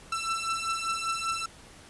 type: beating tone pair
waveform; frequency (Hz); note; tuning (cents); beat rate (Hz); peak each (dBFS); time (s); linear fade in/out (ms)
sawtooth; 1333 / 1338.1; E6 / E6; +19 / +26; 5.1; -28; 0.12-1.46; 5
effects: pink hiss -51 dBFS RMS until 1.89 s + resampled to 24000 Hz